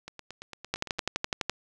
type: two click trains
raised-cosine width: 0.2 ms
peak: -10 / -23 dBFS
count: 10 / 9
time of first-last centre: 0.74-1.496 / 0.08-0.986 s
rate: 11.9 / 8.83 Hz
effects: none